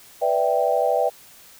sine chord, E minor seventh, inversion second, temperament equal, 493.9 / 587.3 / 659.3 / 784 Hz, B4 / D5 / E5 / G5, 0 / 0 / 0 / 0 cents, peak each -23 dBFS, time 0.21-1.1 s, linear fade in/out 20 ms, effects white hiss -48 dBFS RMS until 1.59 s

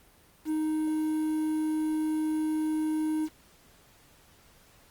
triangle tone with quantisation, 311.1 Hz, D#4, in tune, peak -24 dBFS, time 0.45-3.29 s, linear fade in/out 50 ms, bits 8, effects pink hiss -59 dBFS RMS until 4.9 s + Opus 32 kbps

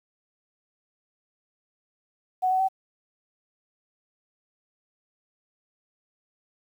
sine tone with pitch steps, 742 / 751 / 765 Hz, F#5 / F#5 / G5, +5 / +26 / -42 cents, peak -20 dBFS, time 2.42-2.687 s, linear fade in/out 20 ms, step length 89 ms, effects 9-bit

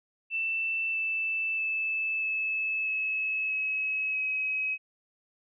sine tone with pitch steps, 2664 / 2644 / 2624 / 2605 / 2585 / 2566 / 2547 Hz, E7 / E7 / E7 / E7 / E7 / E7 / D#7, +18 / +5 / -9 / -21 / -34 / -47 / +40 cents, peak -27 dBFS, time 0.3-4.78 s, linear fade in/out 50 ms, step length 640 ms, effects none

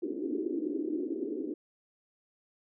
white band-pass noise, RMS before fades -34 dBFS, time 0.02-1.54 s, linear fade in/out 2 ms, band 280 to 370 Hz, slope 48 dB/octave, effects none

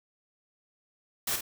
white noise with echo, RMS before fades -30 dBFS, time 1.27-1.36 s, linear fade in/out 5 ms, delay 49 ms, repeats 1, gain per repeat -6 dB, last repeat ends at 1.409 s, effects none

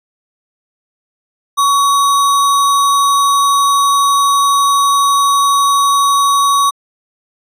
sine tone with sample-and-hold, 1122 Hz, C#6, 21 cents sharp, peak -8 dBFS, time 1.57-6.71 s, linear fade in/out 20 ms, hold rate 4900 Hz, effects resampled to 32000 Hz

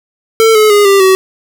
square tone with pitch steps, 447.4 / 429.2 / 411.7 / 394.9 / 378.8 Hz, A4 / A4 / G#4 / G4 / F#4, +29 / -43 / -15 / +13 / +41 cents, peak -5 dBFS, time 0.4-1.15 s, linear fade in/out 0 ms, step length 150 ms, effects none

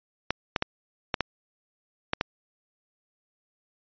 clicks, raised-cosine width 0.3 ms, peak -8 dBFS, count 7, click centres 0.306 / 0.562 / 0.624 / 1.142 / 1.207 / 2.134 / 2.211 s, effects resampled to 11025 Hz

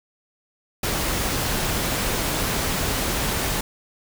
pink noise, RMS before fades -24 dBFS, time 0.83-3.61 s, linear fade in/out 5 ms, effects none

